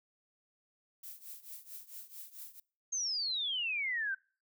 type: noise with tremolo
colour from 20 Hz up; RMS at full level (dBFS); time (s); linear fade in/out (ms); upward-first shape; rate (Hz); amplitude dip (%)
violet; -45; 1.03-2.6; 5; triangle; 4.5; 90
type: exponential sweep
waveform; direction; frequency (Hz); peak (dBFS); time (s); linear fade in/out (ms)
sine; down; 6500 to 1513; -32; 2.92-4.15; 10
effects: noise-tail reverb RT60 0.4 s tail -25 dB re dry